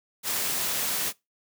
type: noise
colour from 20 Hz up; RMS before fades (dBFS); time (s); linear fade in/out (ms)
white; -28; 0.23-1.13; 50
effects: noise-tail reverb RT60 0.2 s tail -22 dB re dry + high-pass 100 Hz 12 dB/octave